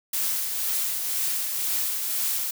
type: noise with tremolo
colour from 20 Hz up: blue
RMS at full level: -25 dBFS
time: 0.13-2.51 s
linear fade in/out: 5 ms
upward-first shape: triangle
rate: 2 Hz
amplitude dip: 40%
effects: none